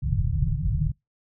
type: low-pass noise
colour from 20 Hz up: white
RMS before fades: -24 dBFS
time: 0.02-0.92 s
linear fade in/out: 5 ms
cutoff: 160 Hz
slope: 96 dB/octave
effects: noise-tail reverb RT60 0.2 s tail -26 dB re dry